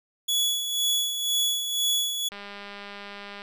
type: tone with tremolo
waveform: sawtooth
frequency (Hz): 3391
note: G#7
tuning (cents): +35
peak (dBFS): -18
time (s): 0.28-2.29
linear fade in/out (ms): 10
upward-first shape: sine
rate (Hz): 2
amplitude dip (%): 55
type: click train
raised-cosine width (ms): 0.3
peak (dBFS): -24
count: 223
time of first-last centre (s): 2.32-3.419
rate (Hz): 202
effects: none